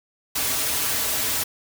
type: noise with comb filter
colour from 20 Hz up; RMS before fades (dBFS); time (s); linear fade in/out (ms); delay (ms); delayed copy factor
white; -24; 0.35-1.44; 10; 5.6; -0.7
effects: none